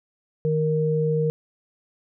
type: tone pair together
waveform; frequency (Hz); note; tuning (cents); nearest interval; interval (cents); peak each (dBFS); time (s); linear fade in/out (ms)
sine; 155.56 / 466.2; D#3 / A#4; 0 / 0; octave + perfect fifth; 1900; -22; 0.45-1.3; 0
effects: none